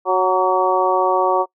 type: harmonic tone with a mistuned harmonic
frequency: 185 Hz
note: F#3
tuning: in tune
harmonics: 2 / 3 / 4 / 5 / 6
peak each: -20 / -20 / -20 / -20 / -20 dBFS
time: 0.05-1.46 s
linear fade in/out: 50 ms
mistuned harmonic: 6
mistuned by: +37 cents
effects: noise-tail reverb RT60 0.1 s tail -23 dB re dry